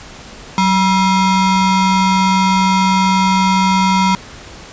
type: ring-modulated tone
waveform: square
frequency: 576 Hz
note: D5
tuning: 34 cents flat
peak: -8 dBFS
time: 0.58-4.15 s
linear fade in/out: 0 ms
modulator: 388 Hz
effects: pink hiss -35 dBFS RMS until 4.72 s + resampled to 16000 Hz